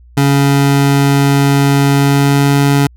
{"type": "tone with pitch glide", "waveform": "25% pulse", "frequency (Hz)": [140, 140.89], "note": ["C#3", "C#3"], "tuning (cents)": [18, 28], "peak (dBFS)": -4, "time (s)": [0.17, 2.87], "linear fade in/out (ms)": 5, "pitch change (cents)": 10, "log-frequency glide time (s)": [1.93, 2.6], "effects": ["added 60 Hz sine -38 dBFS peak until 2.96 s"]}